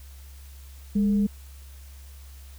sine tone with frequency modulation, 204 Hz, G#3, 31 cents flat, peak -19 dBFS, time 0.95-1.27 s, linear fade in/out 10 ms, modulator 242 Hz, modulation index 0.23, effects added 68 Hz sine -42 dBFS peak until 2.58 s + white hiss -54 dBFS RMS until 2.58 s

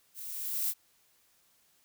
violet noise with level ramp, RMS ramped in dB -44 to -29 dBFS, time 0.14-0.74 s, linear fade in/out 50 ms, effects white hiss -68 dBFS RMS until 1.84 s

